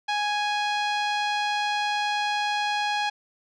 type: tone with low-pass filter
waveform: sawtooth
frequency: 830.6 Hz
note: G#5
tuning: in tune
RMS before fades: -26 dBFS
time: 0.08-3.1 s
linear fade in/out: 10 ms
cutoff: 4000 Hz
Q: 1.5
effects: none